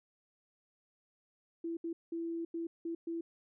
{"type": "tone bursts at uneven times", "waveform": "sine", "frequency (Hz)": 333.5, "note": "E4", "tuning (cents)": 20, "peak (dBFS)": -35, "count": 6, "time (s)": [[1.64, 1.77], [1.84, 1.93], [2.12, 2.45], [2.54, 2.67], [2.85, 2.95], [3.07, 3.21]], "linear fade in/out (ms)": 5, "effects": []}